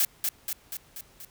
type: noise with echo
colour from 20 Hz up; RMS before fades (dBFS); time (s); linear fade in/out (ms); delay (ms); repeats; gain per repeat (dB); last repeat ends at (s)
blue; -23; 0-0.05; 2; 240; 5; -4; 1.25
effects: pink hiss -58 dBFS RMS until 1.3 s